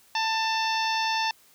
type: harmonic tone with a mistuned harmonic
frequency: 890 Hz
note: A5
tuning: 20 cents sharp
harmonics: 1 / 2 / 3 / 4 / 5 / 6 / 7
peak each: -26 / -32 / -32 / -34 / -36 / -34 / -43 dBFS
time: 0.15-1.31 s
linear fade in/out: 2 ms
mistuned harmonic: 7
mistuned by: -35 cents
effects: white hiss -58 dBFS RMS until 1.54 s